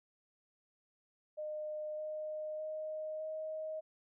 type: tone with pitch steps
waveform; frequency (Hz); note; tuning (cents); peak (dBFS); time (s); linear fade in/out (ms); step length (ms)
sine; 610 / 615.7 / 621.4 / 627.1; D#5 / D#5 / D#5 / D#5; -34 / -18 / -2 / +13; -38; 1.37-3.81; 20; 610
effects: none